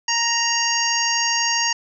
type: harmonic tone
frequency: 932.3 Hz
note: A#5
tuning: in tune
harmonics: 1 / 2 / 3 / 5 / 6 / 7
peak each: -25 / -25 / -25 / -25 / -25 / -25 dBFS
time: 0.08-1.73 s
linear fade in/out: 5 ms
effects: none